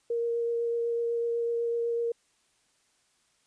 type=tone with vibrato; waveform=sine; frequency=467.8 Hz; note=A#4; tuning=6 cents sharp; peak=-26 dBFS; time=0.1-2.12 s; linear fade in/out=5 ms; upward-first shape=triangle; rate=8 Hz; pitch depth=11 cents each way; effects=white hiss -69 dBFS RMS until 3.46 s + resampled to 22050 Hz